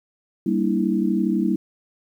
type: chord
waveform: sine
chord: E half-diminished seventh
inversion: first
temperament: equal with one note detuned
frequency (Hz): 196 / 233.1 / 293.7 / 325.8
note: G3 / Bb3 / D4 / E4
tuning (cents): 0 / 0 / 0 / -20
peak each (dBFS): -22 / -24 / -27 / -23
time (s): 0.46-1.56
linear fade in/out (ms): 5
effects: 9-bit